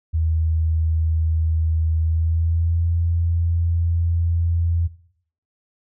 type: tone with pitch glide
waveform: sine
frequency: 80.3 to 84.44 Hz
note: E2 to E2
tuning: -45 to +42 cents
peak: -17 dBFS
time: 0.13-4.88 s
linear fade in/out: 20 ms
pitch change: +87 cents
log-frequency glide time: 1.99-2.87 s
effects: noise-tail reverb RT60 0.6 s tail -17 dB re dry